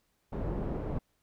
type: low-pass noise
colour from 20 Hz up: pink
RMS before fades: -34 dBFS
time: 0.32-0.99 s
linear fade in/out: 10 ms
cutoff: 590 Hz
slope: 12 dB/octave
effects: pink hiss -75 dBFS RMS until 1.22 s